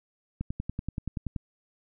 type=click train; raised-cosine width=5 ms; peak=-19 dBFS; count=11; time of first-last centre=0.41-1.362 s; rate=10.5 Hz; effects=none